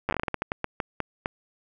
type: slowing click train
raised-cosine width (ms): 0.5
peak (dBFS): -11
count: 16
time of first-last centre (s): 0.09-1.259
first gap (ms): 9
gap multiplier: 1.27
effects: none